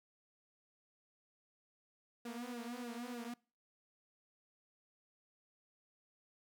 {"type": "tone with flanger", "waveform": "sawtooth", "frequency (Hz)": 240, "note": "B3", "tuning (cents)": -49, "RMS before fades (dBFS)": -45, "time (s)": [2.25, 3.34], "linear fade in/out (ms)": 5, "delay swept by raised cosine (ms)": [0.9, 6.4], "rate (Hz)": 3.3, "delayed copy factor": -0.95, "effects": ["noise-tail reverb RT60 0.4 s tail -25 dB re dry"]}